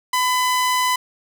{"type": "tone", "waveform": "sawtooth", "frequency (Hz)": 1005, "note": "B5", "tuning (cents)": 30, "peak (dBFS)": -13, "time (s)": [0.13, 0.96], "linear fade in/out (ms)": 5, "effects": []}